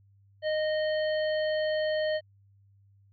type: harmonic tone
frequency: 618 Hz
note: D#5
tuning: 12 cents flat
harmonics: 1 / 3 / 5 / 7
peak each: -26 / -36 / -40 / -43 dBFS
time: 0.42-2.21 s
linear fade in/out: 50 ms
effects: added 99 Hz sine -58 dBFS peak until 3.12 s